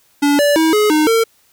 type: tone with pitch steps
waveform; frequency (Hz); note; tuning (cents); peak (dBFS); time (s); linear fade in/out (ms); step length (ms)
square; 287.3 / 580 / 321 / 422.1 / 307.2 / 453.9; D4 / D5 / E4 / G#4 / D#4 / A#4; -38 / -22 / -46 / +28 / -22 / -46; -11; 0.22-1.24; 10; 170
effects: white hiss -55 dBFS RMS until 1.52 s